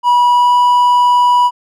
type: tone with pitch glide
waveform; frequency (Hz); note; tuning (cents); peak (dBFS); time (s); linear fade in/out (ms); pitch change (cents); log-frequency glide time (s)
triangle; 973 to 979.2; B5 to B5; -26 to -15; -5; 0.03-1.51; 50; +11; 0.29-0.56
effects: none